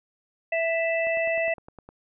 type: harmonic tone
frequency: 660 Hz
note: E5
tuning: 2 cents sharp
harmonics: 1 / 3 / 4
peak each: -24 / -29 / -30 dBFS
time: 0.52-1.54 s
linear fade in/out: 5 ms
type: click train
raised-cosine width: 1 ms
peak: -30 dBFS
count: 9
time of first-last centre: 1.07-1.89 s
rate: 9.76 Hz
effects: none